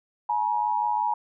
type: tone pair together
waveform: sine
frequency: 849 / 954.6 Hz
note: G#5 / A#5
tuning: +38 / +41 cents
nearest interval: major second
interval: 203 cents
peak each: -25 dBFS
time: 0.29-1.14 s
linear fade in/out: 5 ms
effects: none